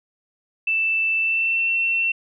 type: tone with pitch glide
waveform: sine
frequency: 2652 to 2703 Hz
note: E7 to E7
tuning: +10 to +43 cents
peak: -18 dBFS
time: 0.67-2.12 s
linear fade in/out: 5 ms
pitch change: +33 cents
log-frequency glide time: 1.18-1.67 s
effects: none